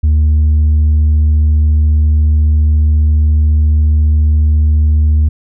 triangle tone with tanh clipping, 76.2 Hz, D#2, 36 cents flat, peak -7 dBFS, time 0.03-5.29 s, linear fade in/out 10 ms, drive 7 dB, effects none

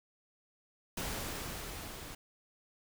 pink noise with level ramp, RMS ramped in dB -37 to -47 dBFS, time 0.97-2.15 s, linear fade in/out 5 ms, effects none

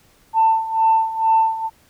sine tone with tremolo, 892 Hz, A5, 23 cents sharp, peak -10 dBFS, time 0.33-1.7 s, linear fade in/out 50 ms, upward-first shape sine, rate 2.2 Hz, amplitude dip 80%, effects tanh soft clip ceiling -6 dBFS + pink hiss -55 dBFS RMS until 1.89 s

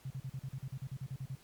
sine tone bursts, 132.4 Hz, C3, 21 cents sharp, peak -37 dBFS, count 14, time 0.05-1.353 s, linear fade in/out 5 ms, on 55 ms, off 41 ms, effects pink hiss -62 dBFS RMS until 1.43 s + MP3 96 kbps

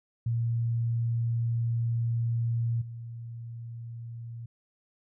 sine tone with level steps, 116.54 Hz, A#2, in tune, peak -25 / -37 dBFS, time 0.26-4.46 s, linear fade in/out 5 ms, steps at 2.81 s, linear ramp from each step 10 ms, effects none

